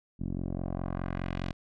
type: tone with low-pass filter sweep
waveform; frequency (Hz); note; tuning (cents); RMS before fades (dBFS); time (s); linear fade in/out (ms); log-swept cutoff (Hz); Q
10% pulse; 44.82; F1; +46; -34; 0.19-1.53; 20; 240 to 4300; 1.2
effects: none